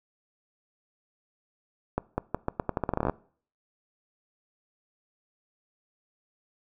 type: accelerating click train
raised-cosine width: 1 ms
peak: -12 dBFS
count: 17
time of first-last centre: 1.98-3.097 s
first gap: 200 ms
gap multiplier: 0.83
effects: noise-tail reverb RT60 0.5 s tail -22 dB re dry